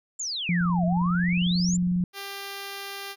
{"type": "exponential two-way sweep", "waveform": "sine", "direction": "down then up", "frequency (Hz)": [7459, 622.3, 7459], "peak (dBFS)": -28, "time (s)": [0.19, 1.77], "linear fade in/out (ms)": 10, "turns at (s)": 0.85}
{"type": "tone with pitch glide", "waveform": "sine", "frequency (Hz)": [174.61, 178.49], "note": ["F3", "F3"], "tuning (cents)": [0, 38], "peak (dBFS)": -21, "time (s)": [0.49, 2.04], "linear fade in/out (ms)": 2, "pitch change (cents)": 38, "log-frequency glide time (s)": [0.62, 1.87]}
{"type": "click train", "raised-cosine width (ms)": 5, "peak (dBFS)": -28, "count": 32, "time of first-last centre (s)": [0.61, 2.006], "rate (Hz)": 22.2}
{"type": "tone", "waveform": "5% pulse", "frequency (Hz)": 396.6, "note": "G4", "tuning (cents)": 20, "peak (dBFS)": -23, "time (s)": [2.13, 3.16], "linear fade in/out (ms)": 50}
{"effects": []}